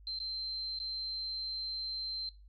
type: tone with dropouts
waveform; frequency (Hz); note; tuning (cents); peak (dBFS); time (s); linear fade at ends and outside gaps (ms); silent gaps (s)
sine; 4119; C8; -28; -36; 0.07-2.29; 1; 0.188-0.201 / 0.788-0.8
effects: noise-tail reverb RT60 0.3 s tail -20 dB re dry + added 50 Hz sine -53 dBFS peak until 2.48 s